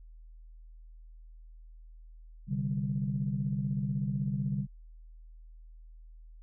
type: chord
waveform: sine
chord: C suspended second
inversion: none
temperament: equal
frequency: 130.81 / 146.83 / 196 Hz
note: C3 / D3 / G3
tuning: 0 / 0 / 0 cents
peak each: -33 dBFS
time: 2.47-4.67 s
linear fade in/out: 50 ms
effects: tanh soft clip ceiling -19 dBFS + added 40 Hz sine -48 dBFS peak until 6.42 s